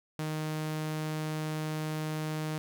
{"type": "tone", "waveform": "sawtooth", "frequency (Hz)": 155.2, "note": "D#3", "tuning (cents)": -4, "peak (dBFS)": -28, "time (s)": [0.19, 2.58], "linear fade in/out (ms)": 0, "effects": []}